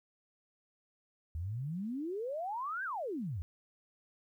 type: exponential two-way sweep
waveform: sine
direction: up then down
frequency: 76.1 to 1632 to 76.1 Hz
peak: -35 dBFS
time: 1.35-3.42 s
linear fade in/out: 0 ms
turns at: 2.84 s
effects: 12-bit